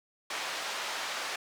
pink band-pass noise, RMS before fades -36 dBFS, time 0.3-1.36 s, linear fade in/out 5 ms, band 820 to 5700 Hz, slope 12 dB/octave, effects none

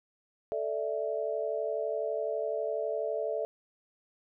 sine chord, A suspended fourth, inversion none, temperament equal, 440 / 587.3 / 659.3 Hz, A4 / D5 / E5, 0 / 0 / 0 cents, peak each -34 dBFS, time 0.52-3.45 s, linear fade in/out 0 ms, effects none

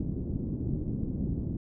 white low-pass noise, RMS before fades -32 dBFS, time 0-1.57 s, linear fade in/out 5 ms, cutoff 270 Hz, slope 24 dB/octave, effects none

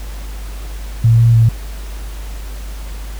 sine tone with pitch steps, 114.6 / 116.3 / 114 Hz, A#2 / A#2 / A#2, -29 / -4 / -38 cents, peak -6 dBFS, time 1.04-1.49 s, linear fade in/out 5 ms, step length 150 ms, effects added 50 Hz sine -24 dBFS peak until 3.19 s + pink hiss -37 dBFS RMS until 3.19 s

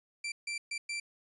sawtooth tone bursts at uneven times, 2349 Hz, D7, in tune, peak -31 dBFS, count 4, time 0.24-0.32 / 0.47-0.58 / 0.71-0.78 / 0.89-1 s, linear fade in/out 5 ms, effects resampled to 24000 Hz

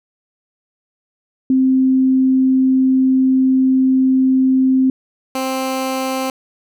sine / 15% pulse tone pair in turn, 261.6 / 262.8 Hz, C4 / C4, 0 / +8 cents, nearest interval unison, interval 8 cents, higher second, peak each -10 / -12 dBFS, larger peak first, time 1.5-4.9 / 5.35-6.3 s, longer first, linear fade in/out 2 ms, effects none

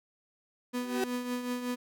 35% pulse tone with tremolo, 246.9 Hz, B3, in tune, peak -28 dBFS, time 0.73-1.76 s, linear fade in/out 20 ms, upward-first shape triangle, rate 5.4 Hz, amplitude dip 60%
35% pulse tone with exponential growth, 380 Hz, F#4, 46 cents sharp, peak -24 dBFS, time 0.75-1.04 s, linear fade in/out 2 ms, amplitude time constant 63 ms
effects none

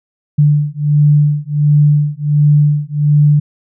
sine beating tone pair, 147 / 148.4 Hz, D3 / D3, +2 / +18 cents, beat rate 1.4 Hz, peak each -11 dBFS, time 0.38-3.4 s, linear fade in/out 10 ms, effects none

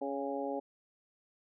harmonic tone with a mistuned harmonic, 139.2 Hz, C#3, 8 cents sharp, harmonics 2 / 3 / 4 / 5 / 6, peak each -39 / -40 / -38 / -44 / -41 dBFS, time 0.01-0.6 s, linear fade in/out 10 ms, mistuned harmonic 6, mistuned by -24 cents, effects none

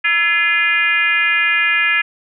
sine tone with frequency modulation, 2073 Hz, C7, 17 cents flat, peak -12 dBFS, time 0.04-2.02 s, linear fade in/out 10 ms, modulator 373 Hz, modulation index 1.5, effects none

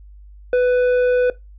triangle tone with tanh clipping, 496.9 Hz, B4, 11 cents sharp, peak -14 dBFS, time 0.53-1.3 s, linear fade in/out 2 ms, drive 12 dB, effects noise-tail reverb RT60 0.2 s tail -19 dB re dry + added 50 Hz sine -39 dBFS peak until 1.58 s

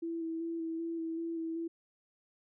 sine tone with vibrato, 329.6 Hz, E4, in tune, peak -34 dBFS, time 0.02-1.68 s, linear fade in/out 10 ms, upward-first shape square, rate 2.6 Hz, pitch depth 17 cents each way, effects none

